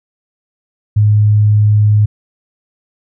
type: tone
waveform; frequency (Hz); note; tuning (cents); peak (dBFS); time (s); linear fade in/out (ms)
sine; 105.3; G#2; +24; -6; 0.96-2.06; 10
effects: none